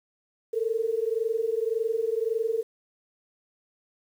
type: tone pair together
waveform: sine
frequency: 440 / 461.8 Hz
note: A4 / A#4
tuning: 0 / -16 cents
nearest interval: minor second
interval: 84 cents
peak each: -27 dBFS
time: 0.53-2.63 s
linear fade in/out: 10 ms
effects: 9-bit